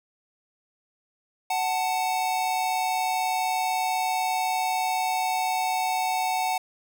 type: tone pair together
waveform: square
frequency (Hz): 744 / 884.2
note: F#5 / A5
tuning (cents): +9 / +8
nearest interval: minor third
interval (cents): 299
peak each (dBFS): -26 / -29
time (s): 1.5-6.58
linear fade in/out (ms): 5
effects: none